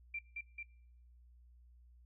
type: tone with echo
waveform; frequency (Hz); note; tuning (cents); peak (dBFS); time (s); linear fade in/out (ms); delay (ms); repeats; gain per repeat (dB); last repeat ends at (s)
sine; 2361; D7; +9; -38; 0.14-0.19; 5; 220; 2; -2; 0.63
effects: noise-tail reverb RT60 0.8 s tail -24 dB re dry + added 60 Hz sine -59 dBFS peak until 2.05 s